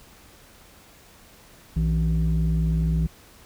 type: tone pair together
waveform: sine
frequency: 60.6 / 161.53 Hz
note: B1 / E3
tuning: -32 / -35 cents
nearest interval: octave + perfect fourth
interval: 1697 cents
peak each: -20 dBFS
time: 1.76-3.07 s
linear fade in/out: 10 ms
effects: tanh soft clip ceiling -16 dBFS + pink hiss -51 dBFS RMS until 3.45 s